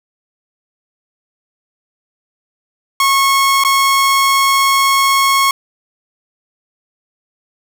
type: tone with dropouts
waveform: sawtooth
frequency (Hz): 1094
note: C#6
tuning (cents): -23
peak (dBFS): -6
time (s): 3-5.51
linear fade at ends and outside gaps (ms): 2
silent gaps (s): 3.638-3.648
effects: none